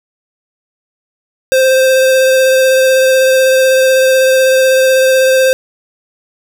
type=tone with vibrato; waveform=square; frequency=523.3 Hz; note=C5; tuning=in tune; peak=-7 dBFS; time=1.52-5.53 s; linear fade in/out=0 ms; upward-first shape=triangle; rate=16 Hz; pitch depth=15 cents each way; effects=none